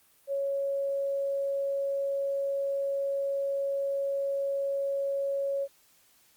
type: tone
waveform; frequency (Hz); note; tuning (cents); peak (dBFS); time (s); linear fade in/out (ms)
sine; 554.4; C#5; 0; -27; 0.27-5.68; 50
effects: white hiss -63 dBFS RMS until 6.36 s + Opus 32 kbps